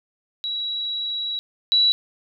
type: tone pair in turn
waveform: sine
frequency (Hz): 3892 / 3924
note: B7 / B7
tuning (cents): -26 / -12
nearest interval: unison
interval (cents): 14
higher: second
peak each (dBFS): -24 / -14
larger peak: second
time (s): 0.44-1.39 / 1.72-1.92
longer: first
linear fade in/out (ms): 0
effects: none